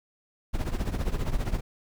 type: noise with tremolo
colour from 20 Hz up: brown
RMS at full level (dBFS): -24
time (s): 0.53-1.61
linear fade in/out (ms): 20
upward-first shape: triangle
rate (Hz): 15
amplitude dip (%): 85
effects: none